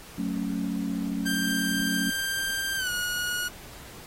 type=chord; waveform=sine; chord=F# minor; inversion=none; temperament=just; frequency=185 / 222 / 277.5 Hz; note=F#3 / A3 / C#4; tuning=0 / +16 / +2 cents; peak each=-31 dBFS; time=0.18-2.1 s; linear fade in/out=5 ms
type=tone with pitch glide; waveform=sawtooth; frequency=1581 to 1449.8 Hz; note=G6 to F#6; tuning=+14 to -36 cents; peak=-24 dBFS; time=1.25-3.49 s; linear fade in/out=20 ms; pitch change=-150 cents; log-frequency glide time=2.77-2.9 s
effects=pink hiss -46 dBFS RMS until 4.06 s + AAC 48 kbps